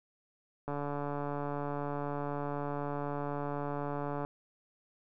click train, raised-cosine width 1 ms, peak -23 dBFS, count 515, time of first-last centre 0.68-4.249 s, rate 144 Hz, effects none

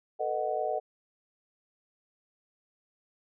sine chord, B dominant seventh, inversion third, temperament just, 444.5 / 493.9 / 617.4 / 740.8 Hz, A4 / B4 / D#5 / F#5, +18 / 0 / -14 / +2 cents, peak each -35 / -37 / -32 / -32 dBFS, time 0.19-0.8 s, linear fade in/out 20 ms, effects none

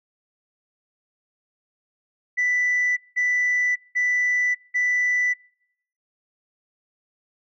sine tone bursts, 1980 Hz, B6, 4 cents sharp, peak -17 dBFS, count 4, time 2.37-5.34 s, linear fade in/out 20 ms, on 600 ms, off 190 ms, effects noise-tail reverb RT60 0.7 s tail -25 dB re dry + tanh soft clip ceiling -16 dBFS

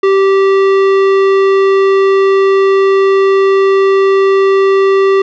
sine tone with tanh clipping, 389.2 Hz, G4, 12 cents flat, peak -8 dBFS, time 0.03-5.22 s, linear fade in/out 5 ms, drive 15 dB, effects none

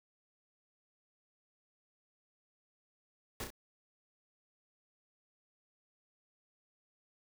pink noise with echo, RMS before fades -40 dBFS, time 3.4-3.44 s, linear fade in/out 2 ms, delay 32 ms, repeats 2, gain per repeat -5 dB, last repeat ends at 3.504 s, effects none

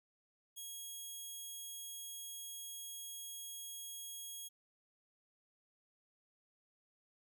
10% pulse tone, 3300 Hz, G#7, 12 cents flat, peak -37 dBFS, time 0.56-4.49 s, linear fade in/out 20 ms, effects none

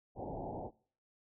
white low-pass noise, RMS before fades -42 dBFS, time 0.15-0.71 s, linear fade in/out 50 ms, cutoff 870 Hz, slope 96 dB/octave, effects noise-tail reverb RT60 0.5 s tail -23 dB re dry

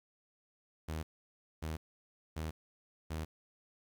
sawtooth tone bursts, 79 Hz, D#2, 27 cents sharp, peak -33 dBFS, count 4, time 0.88-3.25 s, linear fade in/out 10 ms, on 150 ms, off 590 ms, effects 11-bit

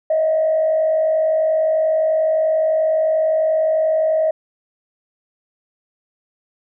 sine tone with frequency modulation, 633 Hz, D#5, 30 cents sharp, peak -13 dBFS, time 0.1-4.31 s, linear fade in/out 5 ms, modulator 51.5 Hz, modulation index 0.43, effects tanh soft clip ceiling -9 dBFS

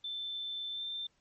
sine tone with pitch glide, 3538 to 3573 Hz, A7 to A7, +9 to +26 cents, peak -36 dBFS, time 0.04-1.07 s, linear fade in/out 5 ms, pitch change +17 cents, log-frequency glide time 0.73-0.83 s, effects pink hiss -73 dBFS RMS until 1.2 s + MP3 32 kbps

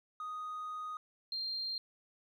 triangle tone pair in turn, 1244.5 / 4186 Hz, D#6 / C8, 0 / 0 cents, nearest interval octave + major sixth, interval 2100 cents, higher second, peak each -36 / -32 dBFS, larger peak second, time 0.2-0.97 / 1.32-1.78 s, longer first, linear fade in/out 2 ms, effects tanh soft clip ceiling -34 dBFS

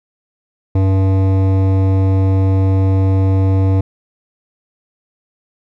triangle tone with hard clipping, 95.7 Hz, G2, 41 cents flat, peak -12 dBFS, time 0.75-3.81 s, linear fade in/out 5 ms, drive 18 dB, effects none

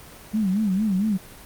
sine tone with vibrato, 201.7 Hz, G3, 50 cents sharp, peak -19 dBFS, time 0.33-1.18 s, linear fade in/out 20 ms, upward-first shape sine, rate 4.4 Hz, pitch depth 160 cents each way, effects pink hiss -44 dBFS RMS until 1.45 s + Opus 24 kbps

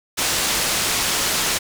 white low-pass noise, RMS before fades -21 dBFS, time 0.17-1.59 s, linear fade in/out 20 ms, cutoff 8100 Hz, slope 12 dB/octave, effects none

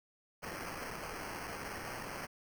blue noise with sample-and-hold, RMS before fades -43 dBFS, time 0.42-2.27 s, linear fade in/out 20 ms, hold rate 3675 Hz, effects none

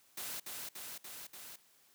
white noise with echo, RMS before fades -42 dBFS, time 0.17-0.4 s, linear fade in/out 5 ms, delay 290 ms, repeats 4, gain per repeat -2 dB, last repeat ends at 1.56 s, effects white hiss -67 dBFS RMS until 1.94 s + high-pass 100 Hz 12 dB/octave

